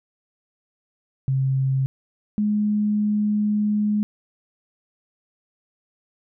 sine tone pair in turn, 133.5 / 209.5 Hz, C3 / G#3, +35 / +15 cents, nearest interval minor sixth, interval 780 cents, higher second, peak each -18 dBFS, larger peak neither, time 1.28-1.86 / 2.38-4.03 s, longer second, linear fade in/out 0 ms, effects none

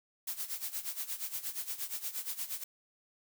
blue noise with tremolo, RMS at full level -36 dBFS, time 0.27-2.64 s, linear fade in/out 5 ms, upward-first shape sine, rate 8.5 Hz, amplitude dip 80%, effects none

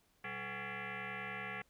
sine tone with frequency modulation, 191.3 Hz, G3, 42 cents flat, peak -40 dBFS, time 0.24-1.62 s, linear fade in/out 5 ms, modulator 312 Hz, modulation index 7.6, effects pink hiss -73 dBFS RMS until 1.69 s

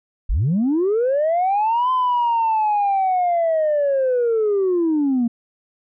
sine linear two-way sweep, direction up then down, 30.29 to 1030 to 228.4 Hz, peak -14 dBFS, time 0.29-5.28 s, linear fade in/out 10 ms, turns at 1.91 s, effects tanh soft clip ceiling -13 dBFS

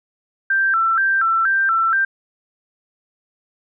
sine tone with vibrato, 1452 Hz, F#6, 33 cents flat, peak -14 dBFS, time 0.5-2.05 s, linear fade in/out 5 ms, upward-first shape square, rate 2.1 Hz, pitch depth 140 cents each way, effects none

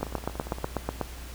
two click trains, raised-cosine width 1 ms, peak -13 / -24 dBFS, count 9 / 12, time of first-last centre 0.03-1.013 / 0.01-0.642 s, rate 8.14 / 17.4 Hz, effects added 60 Hz sine -39 dBFS peak until 1.34 s + pink hiss -45 dBFS RMS until 1.34 s

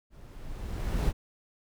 brown noise with level ramp, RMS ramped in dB -50 to -24 dBFS, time 0.1-1.13 s, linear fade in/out 50 ms, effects none

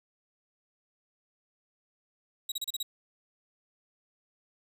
sawtooth tone bursts, 3834 Hz, A#7, 48 cents sharp, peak -28 dBFS, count 6, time 2.49-2.829 s, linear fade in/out 5 ms, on 29 ms, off 33 ms, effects none

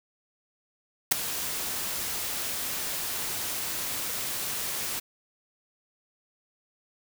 white noise with ADSR envelope, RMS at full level -17 dBFS, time 1.11-5 s, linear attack 11 ms, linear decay 6 ms, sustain -15 dB, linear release 12 ms, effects none

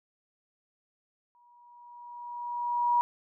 sine tone with exponential growth, 961 Hz, B5, 48 cents flat, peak -20 dBFS, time 1.35-3.01 s, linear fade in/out 0 ms, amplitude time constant 360 ms, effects none

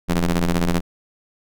sawtooth ring-modulated tone, 85 Hz, F2, 46 cents flat, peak -10 dBFS, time 0.08-0.81 s, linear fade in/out 20 ms, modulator 92.7 Hz, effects none

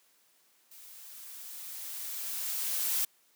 blue noise with level ramp, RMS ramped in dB -52 to -29 dBFS, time 0.71-3.05 s, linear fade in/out 5 ms, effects white hiss -67 dBFS RMS until 3.35 s + high-pass 200 Hz 12 dB/octave

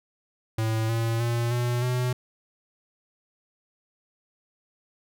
square tone with pitch steps, 111.2 / 114.52 / 117.95 / 121.47 / 125.11 Hz, A2 / A#2 / A#2 / B2 / B2, +19 / -30 / +21 / -28 / +23 cents, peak -24 dBFS, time 0.58-2.13 s, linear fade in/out 5 ms, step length 310 ms, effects none

